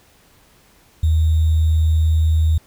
sine tone with sample-and-hold, 79.6 Hz, D#2, 40 cents sharp, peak -12 dBFS, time 1.03-2.58 s, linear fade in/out 5 ms, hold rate 3675 Hz, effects pink hiss -53 dBFS RMS until 2.66 s

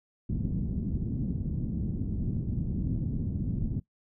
white low-pass noise, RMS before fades -31 dBFS, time 0.29-3.8 s, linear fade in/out 10 ms, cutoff 220 Hz, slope 24 dB/octave, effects noise-tail reverb RT60 0.1 s tail -18 dB re dry

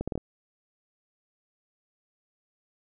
accelerating click train, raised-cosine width 2 ms, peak -17 dBFS, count 5, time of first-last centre 0.01-0.177 s, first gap 66 ms, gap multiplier 0.7, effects none

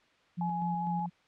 sine tone with tremolo, 174.61 Hz, F3, in tune, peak -31 dBFS, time 0.37-1.1 s, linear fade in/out 20 ms, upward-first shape square, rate 4 Hz, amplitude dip 35%
sine tone with vibrato, 839 Hz, G#5, 17 cents sharp, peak -32 dBFS, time 0.41-1.06 s, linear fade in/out 2 ms, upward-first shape square, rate 5 Hz, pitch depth 12 cents each way
effects white hiss -65 dBFS RMS until 1.27 s + low-pass 3000 Hz 12 dB/octave

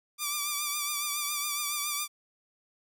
5% pulse tone with vibrato, 1174.7 Hz, D6, in tune, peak -18 dBFS, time 0.18-2.08 s, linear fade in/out 50 ms, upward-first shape triangle, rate 7.2 Hz, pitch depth 52 cents each way, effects none

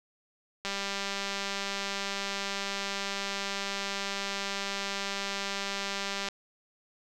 click train, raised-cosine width 0.2 ms, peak -16 dBFS, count 1117, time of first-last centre 0.65-6.286 s, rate 198 Hz, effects none

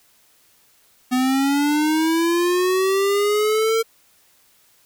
square linear sweep, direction up, 250 to 454.7 Hz, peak -17 dBFS, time 1.11-3.83 s, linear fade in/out 20 ms, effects white hiss -57 dBFS RMS until 4.85 s

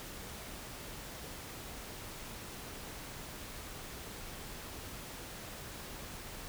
silence, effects pink hiss -46 dBFS RMS until 6.48 s

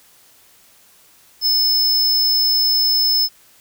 square tone, 5230 Hz, E8, 15 cents flat, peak -14 dBFS, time 1.41-3.29 s, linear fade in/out 50 ms, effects white hiss -51 dBFS RMS until 3.6 s

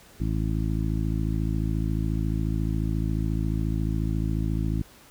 harmonic tone, 54.2 Hz, A1, 25 cents flat, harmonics 1 / 2 / 3 / 4 / 5 / 6, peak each -27 / -29 / -30 / -35 / -34 / -36 dBFS, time 0.2-4.82 s, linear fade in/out 5 ms, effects pink hiss -52 dBFS RMS until 5.1 s

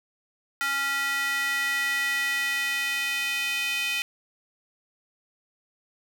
square tone with high-pass filter sweep, 277.2 Hz, C#4, in tune, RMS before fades -27 dBFS, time 0.61-4.02 s, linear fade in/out 0 ms, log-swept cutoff 1600 to 2500 Hz, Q 4, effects none

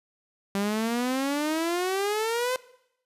sawtooth exponential sweep, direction up, 196 to 517 Hz, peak -21 dBFS, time 0.55-2.56 s, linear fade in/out 0 ms, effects noise-tail reverb RT60 0.8 s tail -20 dB re dry + resampled to 32000 Hz

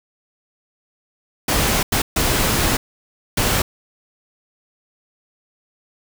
pink noise bursts at uneven times, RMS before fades -18 dBFS, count 4, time 1.48-1.83 / 1.92-2.02 / 2.16-2.77 / 3.37-3.62 s, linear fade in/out 5 ms, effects none

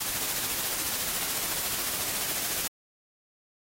white noise with tremolo, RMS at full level -29 dBFS, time 0-2.68 s, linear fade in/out 10 ms, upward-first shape triangle, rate 14 Hz, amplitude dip 35%, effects AAC 48 kbps

